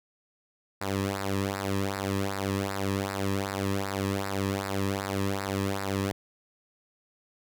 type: tone with flanger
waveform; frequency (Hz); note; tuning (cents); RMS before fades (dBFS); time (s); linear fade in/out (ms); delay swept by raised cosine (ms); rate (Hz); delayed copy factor
sawtooth; 98; G2; 0; -30; 0.81-6.12; 5; 0.31 to 1.41; 2.6; -0.8
effects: none